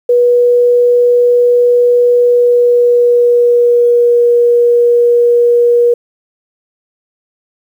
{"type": "tone with pitch glide", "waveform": "sine", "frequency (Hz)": [485.8, 478], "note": ["B4", "A#4"], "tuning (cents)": [-29, 43], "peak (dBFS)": -5, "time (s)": [0.09, 5.94], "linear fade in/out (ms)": 5, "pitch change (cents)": -28, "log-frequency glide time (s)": [2.19, 4.23], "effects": ["7-bit"]}